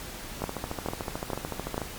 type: two click trains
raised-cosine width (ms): 1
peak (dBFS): -17 / -14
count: 20 / 4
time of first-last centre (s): 0.42-1.817 / 0.44-1.779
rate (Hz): 13.6 / 2.24
effects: pink hiss -40 dBFS RMS until 1.98 s + MP3 96 kbps